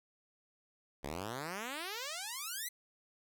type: exponential sweep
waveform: 5% pulse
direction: up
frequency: 65.41 to 2063 Hz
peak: -28 dBFS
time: 1.03-2.69 s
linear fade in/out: 10 ms
effects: none